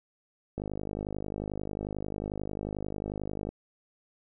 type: click train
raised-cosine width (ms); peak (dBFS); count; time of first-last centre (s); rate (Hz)
2; -21; 150; 0.58-3.49; 51.2
effects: none